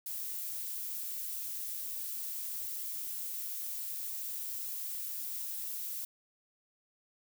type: noise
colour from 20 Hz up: violet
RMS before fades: -39 dBFS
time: 0.06-6.05 s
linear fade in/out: 5 ms
effects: none